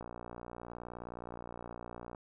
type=click train; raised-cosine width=1 ms; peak=-30 dBFS; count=128; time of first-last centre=0.01-2.148 s; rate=59.4 Hz; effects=none